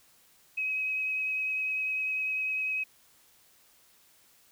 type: tone with vibrato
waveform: sine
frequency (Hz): 2541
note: D#7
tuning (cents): +36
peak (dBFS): -28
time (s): 0.57-2.84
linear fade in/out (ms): 10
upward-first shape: sine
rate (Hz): 10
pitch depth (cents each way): 11
effects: white hiss -62 dBFS RMS until 4.51 s